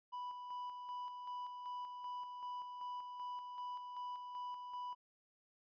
triangle tone with tremolo, 987.8 Hz, B5, in tune, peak -40 dBFS, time 0.12-4.95 s, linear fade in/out 20 ms, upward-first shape square, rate 2.6 Hz, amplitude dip 40%, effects resampled to 11025 Hz

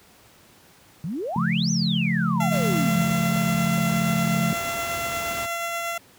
sine exponential two-way sweep, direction up then down, 146.83 to 6272 to 146.83 Hz, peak -26 dBFS, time 1.04-3.05 s, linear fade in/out 0 ms, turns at 1.71 s
sine chord, Db augmented, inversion none, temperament just, 138.59 / 173.24 / 216.5 Hz, Db3 / F3 / A3, 0 / -14 / -28 cents, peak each -27 / -23 / -25 dBFS, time 1.36-4.53 s, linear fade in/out 2 ms
15% pulse tone with tremolo, 681 Hz, F5, 44 cents flat, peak -19 dBFS, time 2.4-5.98 s, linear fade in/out 5 ms, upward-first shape triangle, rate 8.4 Hz, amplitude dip 25%
pink noise, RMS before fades -34 dBFS, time 2.51-5.47 s, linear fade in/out 20 ms
effects pink hiss -53 dBFS RMS until 6.18 s + high-pass 80 Hz 12 dB/octave

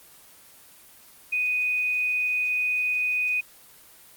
sine tone, 2489 Hz, D#7, in tune, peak -22 dBFS, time 1.32-3.41 s, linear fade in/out 10 ms, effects white hiss -51 dBFS RMS until 4.16 s + Opus 24 kbps

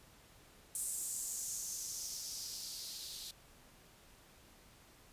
violet noise with band-pass filter sweep, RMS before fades -43 dBFS, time 0.75-3.31 s, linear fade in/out 2 ms, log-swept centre 8500 to 3900 Hz, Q 3.5, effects pink hiss -62 dBFS RMS until 5.12 s + resampled to 32000 Hz

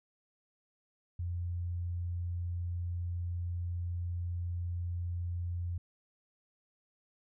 sine tone, 87.31 Hz, F2, in tune, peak -33 dBFS, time 1.19-5.78 s, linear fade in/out 5 ms, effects none

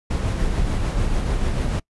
brown noise with tremolo, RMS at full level -20 dBFS, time 0.1-1.8 s, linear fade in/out 10 ms, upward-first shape sine, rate 6.8 Hz, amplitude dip 30%, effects noise-tail reverb RT60 0.1 s tail -24 dB re dry + resampled to 24000 Hz

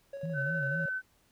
triangle tone with tremolo, 554.4 Hz, C#5, in tune, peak -35 dBFS, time 0.13-0.89 s, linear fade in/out 5 ms, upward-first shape square, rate 12 Hz, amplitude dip 35%
sine tone with vibrato, 150.7 Hz, D3, 45 cents sharp, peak -33 dBFS, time 0.23-0.86 s, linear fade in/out 5 ms, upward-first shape sine, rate 4 Hz, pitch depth 180 cents each way
sine tone, 1520 Hz, F#6, 46 cents sharp, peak -31 dBFS, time 0.33-1.02 s, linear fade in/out 50 ms
effects pink hiss -68 dBFS RMS until 1.31 s

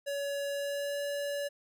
square tone with pitch glide, 565 to 571.6 Hz, C#5 to D5, +33 to -47 cents, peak -33 dBFS, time 0.06-1.49 s, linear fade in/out 20 ms, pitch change +20 cents, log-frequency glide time 0.5-1.01 s, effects none

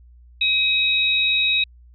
sine tone pair together, 2539 / 3804 Hz, D#7 / A#7, +34 / +34 cents, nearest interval perfect fifth, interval 700 cents, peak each -19 dBFS, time 0.41-1.64 s, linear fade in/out 5 ms, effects added 60 Hz sine -45 dBFS peak until 1.94 s

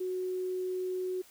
sine tone, 368.6 Hz, F#4, 7 cents flat, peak -31 dBFS, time 0-1.22 s, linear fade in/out 10 ms, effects white hiss -58 dBFS RMS until 1.3 s

